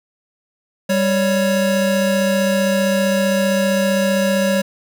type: tone pair together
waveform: square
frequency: 196.79 / 555 Hz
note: G3 / C#5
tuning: +7 / +2 cents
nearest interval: octave + tritone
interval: 1795 cents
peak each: -18 dBFS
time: 0.89-4.62 s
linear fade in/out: 10 ms
effects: none